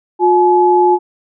sine tone pair together, 358.1 / 852.4 Hz, F4 / G#5, +43 / +45 cents, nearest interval octave + minor third, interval 1502 cents, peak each -10 dBFS, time 0.19-0.99 s, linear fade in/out 50 ms, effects none

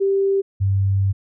sine tone pair in turn, 392 / 97.63 Hz, G4 / G2, 0 / -7 cents, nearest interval 2 octaves, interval 2407 cents, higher first, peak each -15 dBFS, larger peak neither, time 0-0.42 / 0.6-1.13 s, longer second, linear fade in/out 20 ms, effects none

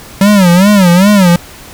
square tone with vibrato, 189.8 Hz, F#3, 44 cents sharp, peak -4 dBFS, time 0.21-1.36 s, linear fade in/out 2 ms, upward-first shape sine, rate 2.5 Hz, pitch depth 170 cents each way, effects pink hiss -32 dBFS RMS until 1.73 s

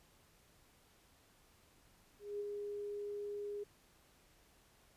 sine tone with ADSR envelope, 410.5 Hz, G#4, 20 cents flat, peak -37 dBFS, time 2.19-3.64 s, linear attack 210 ms, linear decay 25 ms, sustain -3 dB, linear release 11 ms, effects pink hiss -68 dBFS RMS until 4.96 s + resampled to 32000 Hz

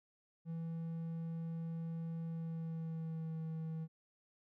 triangle tone with pitch glide, 164.81 to 160.67 Hz, E3 to E3, 0 to -44 cents, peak -37 dBFS, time 0.45-3.88 s, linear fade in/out 50 ms, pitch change -44 cents, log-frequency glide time 2.25-3.4 s, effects none

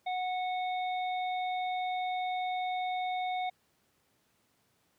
harmonic tone, 735 Hz, F#5, 12 cents flat, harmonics 1 / 3 / 5, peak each -31 / -41 / -45 dBFS, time 0.06-3.5 s, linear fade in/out 10 ms, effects pink hiss -72 dBFS RMS until 4.98 s + high-pass 100 Hz 12 dB/octave

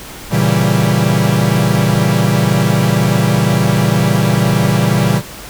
45% pulse chord, A# diminished seventh, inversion none, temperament equal, 116.54 / 138.59 / 164.81 / 196 Hz, A#2 / C#3 / E3 / G3, 0 / 0 / 0 / 0 cents, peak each -16 dBFS, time 0.3-5.22 s, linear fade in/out 50 ms, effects pink hiss -31 dBFS RMS until 5.49 s

